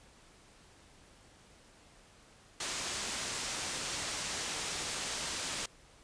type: low-pass noise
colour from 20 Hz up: white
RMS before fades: -38 dBFS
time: 2.6-5.66 s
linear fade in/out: 5 ms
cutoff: 8300 Hz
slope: 24 dB/octave
effects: pink hiss -60 dBFS RMS until 6.03 s + resampled to 22050 Hz